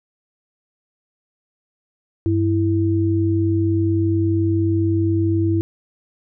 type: tone pair together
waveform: sine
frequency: 97.99 / 329.6 Hz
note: G2 / E4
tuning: 0 / 0 cents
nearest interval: octave + major sixth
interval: 2100 cents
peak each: -18 dBFS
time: 2.26-5.61 s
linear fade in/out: 0 ms
effects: none